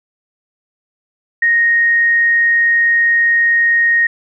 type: tone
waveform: sine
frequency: 1864.7 Hz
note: A#6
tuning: in tune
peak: -9 dBFS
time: 1.42-4.07 s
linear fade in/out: 5 ms
effects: none